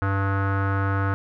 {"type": "tone with low-pass filter", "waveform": "square", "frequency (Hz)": 98, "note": "G2", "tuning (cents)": 0, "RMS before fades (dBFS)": -23, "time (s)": [0.02, 1.14], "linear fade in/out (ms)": 0, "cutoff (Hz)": 1400, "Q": 5.4, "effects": []}